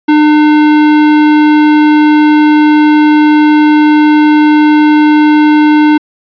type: tone with hard clipping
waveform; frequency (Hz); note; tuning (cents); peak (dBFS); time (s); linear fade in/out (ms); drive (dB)
sine; 301.8; D4; +47; -5; 0.08-5.98; 10; 16
effects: resampled to 11025 Hz